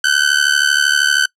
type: tone with amplitude modulation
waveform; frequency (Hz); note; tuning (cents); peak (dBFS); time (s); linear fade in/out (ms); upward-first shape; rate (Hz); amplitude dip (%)
sawtooth; 1520; F#6; +46; -4; 0.04-1.26; 5; sine; 72.8; 85
effects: noise-tail reverb RT60 0.1 s tail -23 dB re dry + low-pass 9000 Hz 12 dB/octave